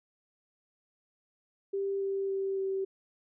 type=tone with pitch steps; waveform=sine; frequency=393.9 / 391.2 / 388.5 / 385.8 Hz; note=G4 / G4 / G4 / G4; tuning=+8 / -4 / -16 / -28 cents; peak=-29 dBFS; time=1.73-2.85 s; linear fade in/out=10 ms; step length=280 ms; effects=none